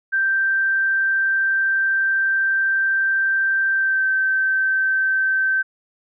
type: tone with pitch glide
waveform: sine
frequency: 1568 to 1549.1 Hz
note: G6 to G6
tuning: 0 to -21 cents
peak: -16 dBFS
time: 0.12-5.63 s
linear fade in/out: 20 ms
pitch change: -21 cents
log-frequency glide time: 3.73-4.06 s
effects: none